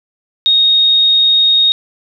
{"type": "tone", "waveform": "sine", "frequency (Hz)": 3729, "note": "A#7", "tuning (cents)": 0, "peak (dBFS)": -7, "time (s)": [0.46, 1.72], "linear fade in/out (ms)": 0, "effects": []}